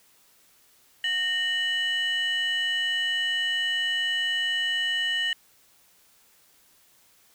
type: tone pair together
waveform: sine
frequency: 1844.4 / 2960 Hz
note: A#6 / F#7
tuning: -19 / 0 cents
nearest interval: minor sixth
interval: 819 cents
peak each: -25 / -24 dBFS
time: 1.04-5.33 s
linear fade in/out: 2 ms
effects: tanh soft clip ceiling -20 dBFS + white hiss -60 dBFS RMS until 7.34 s